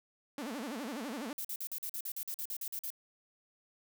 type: tone with vibrato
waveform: sawtooth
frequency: 253.9 Hz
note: B3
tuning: 48 cents sharp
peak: -34 dBFS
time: 0.38-1.33 s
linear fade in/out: 2 ms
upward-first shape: sine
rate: 12 Hz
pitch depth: 290 cents each way
type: noise bursts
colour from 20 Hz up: violet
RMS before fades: -39 dBFS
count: 14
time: 1.38-2.903 s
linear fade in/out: 2 ms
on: 67 ms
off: 45 ms
effects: none